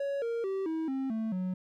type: tone with pitch steps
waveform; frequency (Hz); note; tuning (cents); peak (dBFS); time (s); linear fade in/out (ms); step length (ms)
triangle; 559 / 464.7 / 386.2 / 321.1 / 266.9 / 221.8 / 184.4; C#5 / A#4 / G4 / E4 / C4 / A3 / F#3; +14 / -5 / -26 / -45 / +35 / +14 / -6; -28; 0-1.54; 5; 220
effects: none